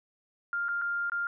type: tone with dropouts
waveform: sine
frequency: 1400 Hz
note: F6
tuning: 4 cents sharp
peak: -28 dBFS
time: 0.53-1.27 s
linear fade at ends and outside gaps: 1 ms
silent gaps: 0.684-0.689 / 0.815-0.819 / 1.098-1.119 s
effects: none